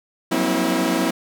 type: tone cluster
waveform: sawtooth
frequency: 182.2 / 192.1 / 237.7 / 266.7 / 325.4 Hz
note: F#3 / G3 / A#3 / C4 / E4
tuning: -26 / -35 / +34 / +33 / -22 cents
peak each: -23 / -26 / -21 / -20 / -18 dBFS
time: 0.31-1.11 s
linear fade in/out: 10 ms
effects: none